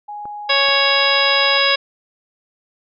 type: tone with pitch glide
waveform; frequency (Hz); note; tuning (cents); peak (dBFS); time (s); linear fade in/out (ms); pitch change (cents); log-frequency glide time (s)
sine; 830.6 to 838.8; G#5 to G#5; 0 to +17; -27; 0.08-1.58; 10; +17; 0.92-1.03
type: clicks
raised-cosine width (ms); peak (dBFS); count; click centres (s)
1; -23; 2; 0.255 / 0.687
type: harmonic tone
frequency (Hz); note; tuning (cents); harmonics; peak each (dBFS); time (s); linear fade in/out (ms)
554.4; C#5; 0; 1 / 2 / 3 / 4 / 5 / 6 / 7 / 9; -21 / -21 / -21 / -21 / -21 / -21 / -21 / -21; 0.49-1.76; 10
effects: none